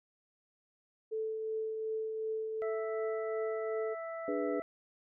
sine tone with tremolo, 439.5 Hz, A4, 2 cents flat, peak -32 dBFS, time 1.11-3.95 s, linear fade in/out 20 ms, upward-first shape triangle, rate 2.7 Hz, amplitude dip 35%
harmonic tone, 660 Hz, E5, 2 cents sharp, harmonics 1 / 2 / 3, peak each -39 / -45 / -49 dBFS, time 2.62-4.62 s, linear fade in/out 0 ms
sine chord, G# diminished, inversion second, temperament equal with one note detuned, 293.7 / 412 / 493.9 Hz, D4 / G#4 / B4, 0 / -14 / 0 cents, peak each -36 dBFS, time 4.28-4.6 s, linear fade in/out 2 ms
effects none

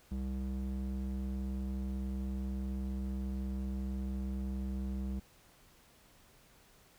square tone with band-pass filter, 65.41 Hz, C2, in tune, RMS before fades -37 dBFS, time 0.11-5.2 s, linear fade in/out 10 ms, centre 140 Hz, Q 2.9, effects pink hiss -63 dBFS RMS until 6.98 s

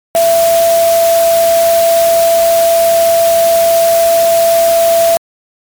sine tone in noise, 670 Hz, E5, 28 cents sharp, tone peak -6 dBFS, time 0.15-5.17 s, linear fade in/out 0 ms, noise white, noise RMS -19 dBFS, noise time 0.15-5.17 s, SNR +10 dB, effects MP3 96 kbps

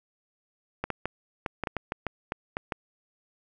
clicks, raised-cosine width 0.5 ms, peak -14 dBFS, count 12, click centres 0.84 / 0.903 / 1.056 / 1.462 / 1.637 / 1.672 / 1.767 / 1.921 / 2.067 / 2.321 / 2.569 / 2.722 s, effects none

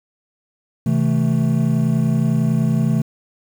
triangle chord, A minor, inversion first, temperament equal with one note detuned, 130.81 / 161.61 / 220 Hz, C3 / E3 / A3, 0 / -34 / 0 cents, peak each -17 dBFS, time 0.86-3.02 s, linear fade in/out 5 ms, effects 7-bit

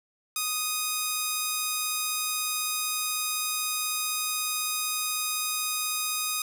5% pulse tone, 1244.5 Hz, D#6, in tune, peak -15 dBFS, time 0.36-6.42 s, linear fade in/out 2 ms, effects none

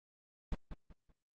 brown noise with echo, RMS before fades -33 dBFS, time 0.52-0.55 s, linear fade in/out 2 ms, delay 190 ms, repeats 3, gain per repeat -10 dB, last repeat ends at 1.12 s, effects low-pass 4000 Hz 12 dB/octave + Opus 24 kbps

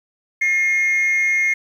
sine tone pair together, 1784.1 / 2138 Hz, A6 / C7, +24 / +37 cents, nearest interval minor third, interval 313 cents, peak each -24 / -13 dBFS, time 0.41-1.54 s, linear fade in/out 10 ms, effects tanh soft clip ceiling -13 dBFS + 8-bit

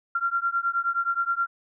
sine beating tone pair, 1374 / 1383.5 Hz, F6 / F6, -29 / -17 cents, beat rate 9.5 Hz, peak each -26 dBFS, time 0.15-1.47 s, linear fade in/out 5 ms, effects none

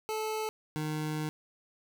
25% pulse tone pair in turn, 434.8 / 153.73 Hz, A4 / D#3, -21 / -21 cents, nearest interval octave + tritone, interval 1800 cents, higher first, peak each -28 dBFS, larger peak neither, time 0.09-0.49 / 0.76-1.29 s, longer second, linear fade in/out 0 ms, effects 11-bit

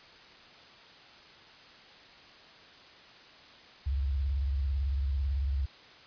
sine tone with vibrato, 68.5 Hz, C#2, 20 cents flat, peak -27 dBFS, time 3.86-5.66 s, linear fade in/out 10 ms, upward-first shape sine, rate 18 Hz, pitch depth 150 cents each way, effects white hiss -53 dBFS RMS until 6.06 s + resampled to 11025 Hz

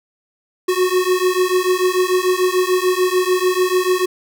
square beating tone pair, 363.8 / 370.6 Hz, F#4 / F#4, -29 / +3 cents, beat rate 6.8 Hz, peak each -18 dBFS, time 0.68-4.06 s, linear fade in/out 10 ms, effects none

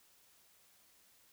silence, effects white hiss -67 dBFS RMS until 1.32 s

